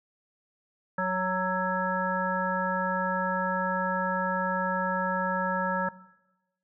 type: harmonic tone with a mistuned harmonic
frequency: 185 Hz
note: F#3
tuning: in tune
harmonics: 1 / 3 / 5 / 7 / 9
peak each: -32 / -32 / -32 / -32 / -32 dBFS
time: 0.98-5.89 s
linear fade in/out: 5 ms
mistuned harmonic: 7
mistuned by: +38 cents
effects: noise-tail reverb RT60 1.0 s tail -18 dB re dry